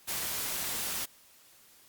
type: noise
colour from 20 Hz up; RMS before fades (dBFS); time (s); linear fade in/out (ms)
white; -34; 0.07-1.06; 20
effects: white hiss -59 dBFS RMS until 1.88 s + Opus 48 kbps